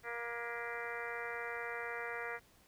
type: harmonic tone with a mistuned harmonic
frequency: 236 Hz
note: A#3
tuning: 22 cents sharp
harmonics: 2 / 3 / 4 / 5 / 6 / 7 / 8 / 9 / 10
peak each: -45 / -49 / -50 / -50 / -46 / -47 / -47 / -48 / -51 dBFS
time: 0.03-2.4 s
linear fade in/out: 50 ms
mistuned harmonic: 9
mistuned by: -61 cents
effects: pink hiss -66 dBFS RMS until 2.67 s